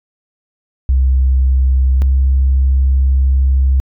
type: tone pair in turn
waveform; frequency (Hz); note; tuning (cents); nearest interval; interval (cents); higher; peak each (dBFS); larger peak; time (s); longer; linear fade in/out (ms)
sine; 65.41 / 66.55; C2 / C2; 0 / +30; unison; 30; second; -7; neither; 0.89-2.02 / 2.02-3.8; second; 0
effects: tanh soft clip ceiling -5 dBFS